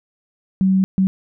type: tone bursts at uneven times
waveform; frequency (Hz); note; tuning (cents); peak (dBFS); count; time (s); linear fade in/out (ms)
sine; 190; F#3; +46; -12; 2; 0.61-0.84 / 0.98-1.07; 0
effects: none